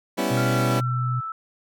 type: chord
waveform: 20% pulse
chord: C# half-diminished seventh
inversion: second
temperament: equal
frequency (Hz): 196 / 246.9 / 277.2 / 329.6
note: G3 / B3 / C#4 / E4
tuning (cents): 0 / 0 / 0 / 0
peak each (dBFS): -23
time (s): 0.17-0.81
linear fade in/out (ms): 20
type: tone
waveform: sine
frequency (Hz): 124.3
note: B2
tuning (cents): +12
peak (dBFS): -22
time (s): 0.3-1.21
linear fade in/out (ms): 20
type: tone with pitch glide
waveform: sine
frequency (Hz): 1386 to 1316.5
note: F6 to E6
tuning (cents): -14 to -3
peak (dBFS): -28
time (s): 0.37-1.32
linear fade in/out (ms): 2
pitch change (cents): -89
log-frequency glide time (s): 0.48-1.08
effects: none